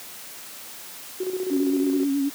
sine tone with tremolo, 371.1 Hz, F#4, 5 cents sharp, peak -23 dBFS, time 1.2-2.05 s, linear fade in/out 5 ms, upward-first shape square, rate 15 Hz, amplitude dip 60%
sine tone with vibrato, 278.9 Hz, C#4, 11 cents sharp, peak -20 dBFS, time 1.5-2.3 s, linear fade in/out 20 ms, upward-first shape sine, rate 9.3 Hz, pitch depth 39 cents each way
effects white hiss -40 dBFS RMS until 2.34 s + high-pass 150 Hz 12 dB/octave

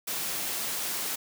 white high-pass noise, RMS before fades -32 dBFS, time 0.07-1.16 s, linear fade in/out 10 ms, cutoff 120 Hz, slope 12 dB/octave, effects none

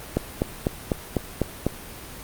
click train, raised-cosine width 2 ms, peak -7 dBFS, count 7, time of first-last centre 0.17-1.666 s, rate 4.01 Hz, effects pink hiss -39 dBFS RMS until 2.23 s + Opus 32 kbps

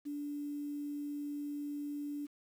sine tone with quantisation, 290.6 Hz, D4, 18 cents flat, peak -37 dBFS, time 0.05-2.27 s, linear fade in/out 20 ms, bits 10, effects none

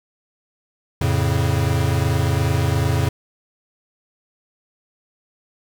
square chord, F augmented, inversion none, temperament equal, 87.31 / 110 / 138.59 Hz, F2 / A2 / C#3, 0 / 0 / 0 cents, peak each -22 dBFS, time 1.01-3.09 s, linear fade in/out 5 ms, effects 8-bit

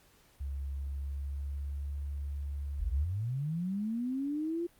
sine tone with pitch glide, 69 to 71.06 Hz, C#2 to C#2, -7 to +44 cents, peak -34 dBFS, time 0.4-3.06 s, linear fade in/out 10 ms, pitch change +51 cents, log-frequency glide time 0.71-1.95 s
sine linear sweep, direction up, 38.89 to 349.2 Hz, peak -31 dBFS, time 2.79-4.67 s, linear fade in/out 10 ms
effects pink hiss -64 dBFS RMS until 4.79 s + Opus 48 kbps

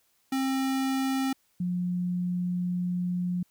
square / sine tone pair in turn, 266.3 / 178.45 Hz, C4 / F3, +31 / +38 cents, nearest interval perfect fifth, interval 693 cents, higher first, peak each -26 dBFS, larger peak neither, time 0.32-1.33 / 1.6-3.43 s, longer second, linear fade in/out 5 ms, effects white hiss -69 dBFS RMS until 3.5 s

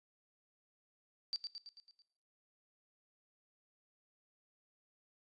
sine tone with echo, 4655 Hz, D8, 16 cents flat, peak -34 dBFS, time 1.33-1.36 s, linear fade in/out 0 ms, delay 110 ms, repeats 6, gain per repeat -5 dB, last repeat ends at 2.02 s, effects noise-tail reverb RT60 0.8 s tail -20 dB re dry + resampled to 24000 Hz

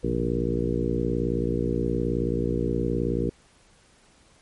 harmonic tone with a mistuned harmonic, 58.9 Hz, A#1, 19 cents sharp, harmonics 1 / 2 / 3 / 4 / 5 / 6 / 7 / 8, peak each -31 / -31 / -31 / -31 / -31 / -31 / -31 / -31 dBFS, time 0.03-3.3 s, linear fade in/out 10 ms, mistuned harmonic 2, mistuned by +100 cents, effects pink hiss -58 dBFS RMS until 4.41 s + MP3 48 kbps

